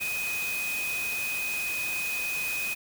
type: tone in noise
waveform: sine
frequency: 2503 Hz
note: D#7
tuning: 10 cents sharp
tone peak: -29 dBFS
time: 0-2.75 s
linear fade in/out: 20 ms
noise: white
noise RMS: -36 dBFS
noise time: 0-2.75 s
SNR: +4 dB
effects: none